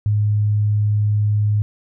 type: tone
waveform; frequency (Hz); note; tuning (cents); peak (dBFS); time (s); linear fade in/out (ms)
sine; 104.8; G#2; +16; -14; 0.06-1.62; 0
effects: none